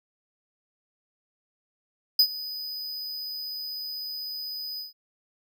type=tone with ADSR envelope; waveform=square; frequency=4988 Hz; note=D#8; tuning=3 cents sharp; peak=-14 dBFS; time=2.19-4.93 s; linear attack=5 ms; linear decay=72 ms; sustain=-19 dB; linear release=140 ms; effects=none